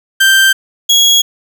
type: tone pair in turn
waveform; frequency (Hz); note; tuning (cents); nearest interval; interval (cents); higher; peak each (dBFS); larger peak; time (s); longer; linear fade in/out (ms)
30% pulse; 1568 / 3322; G6 / G#7; 0 / 0; octave + minor second; 1300; second; -3; neither; 0.2-0.53 / 0.89-1.22; neither; 10
effects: 7-bit